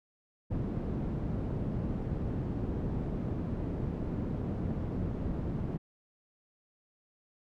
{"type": "low-pass noise", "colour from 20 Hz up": "white", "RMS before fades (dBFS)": -34, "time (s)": [0.5, 5.78], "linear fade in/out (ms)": 20, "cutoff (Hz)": 220, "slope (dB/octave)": 12, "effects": []}